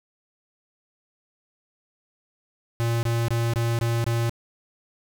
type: tone bursts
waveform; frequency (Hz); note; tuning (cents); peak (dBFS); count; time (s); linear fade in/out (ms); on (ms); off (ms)
square; 116.54; A#2; 0; -22; 6; 2.8-4.295; 0; 230; 23
effects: none